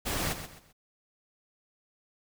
pink noise with echo, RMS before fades -31 dBFS, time 0.05-0.34 s, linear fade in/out 20 ms, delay 130 ms, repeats 3, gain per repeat -10 dB, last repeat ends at 0.73 s, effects none

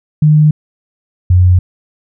sine tone pair in turn, 152.2 / 90.5 Hz, D#3 / F#2, -38 / -38 cents, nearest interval major sixth, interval 900 cents, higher first, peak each -4 dBFS, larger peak neither, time 0.22-0.51 / 1.3-1.59 s, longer neither, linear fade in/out 5 ms, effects none

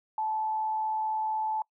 sine tone with frequency modulation, 870 Hz, A5, 20 cents flat, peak -27 dBFS, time 0.18-1.62 s, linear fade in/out 2 ms, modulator 84.2 Hz, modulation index 0.26, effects noise-tail reverb RT60 0.1 s tail -25 dB re dry

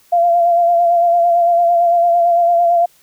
sine tone with vibrato, 689 Hz, F5, 24 cents flat, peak -9 dBFS, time 0.12-2.86 s, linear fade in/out 10 ms, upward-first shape sine, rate 8.9 Hz, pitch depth 31 cents each way, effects white hiss -52 dBFS RMS until 3.02 s

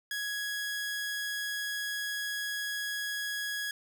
sawtooth tone, 1666 Hz, G#6, 5 cents sharp, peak -29 dBFS, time 0.11-3.71 s, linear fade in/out 2 ms, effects none

